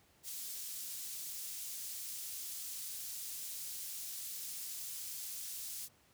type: high-pass noise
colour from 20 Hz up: pink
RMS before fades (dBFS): -44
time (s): 0.23-5.89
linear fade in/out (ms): 50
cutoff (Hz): 6400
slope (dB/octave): 12
effects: pink hiss -68 dBFS RMS until 6.13 s + high-pass 60 Hz 12 dB/octave